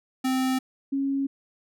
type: tone pair in turn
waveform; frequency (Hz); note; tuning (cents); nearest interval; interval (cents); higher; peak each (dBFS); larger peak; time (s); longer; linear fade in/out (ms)
square / sine; 260 / 274.5; C4 / C#4; -11 / -17; minor second; 94; second; -23; neither; 0.24-0.59 / 0.92-1.27; neither; 10
effects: none